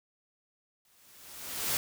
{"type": "noise with exponential growth", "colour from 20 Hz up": "white", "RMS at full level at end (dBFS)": -28, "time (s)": [0.85, 1.77], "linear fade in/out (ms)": 1, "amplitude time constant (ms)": 200, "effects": []}